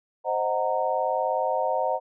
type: chord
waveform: sine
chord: C half-diminished seventh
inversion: none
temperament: equal with one note detuned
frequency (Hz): 523.3 / 622.3 / 740 / 924.8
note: C5 / Eb5 / Gb5 / Bb5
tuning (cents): 0 / 0 / 0 / -14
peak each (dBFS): -28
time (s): 0.24-2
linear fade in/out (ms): 50
effects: none